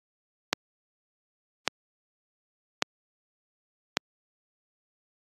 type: click train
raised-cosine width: 0.2 ms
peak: -3 dBFS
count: 4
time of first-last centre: 0.53-3.97 s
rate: 0.872 Hz
effects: high-pass 200 Hz 12 dB/octave + AAC 32 kbps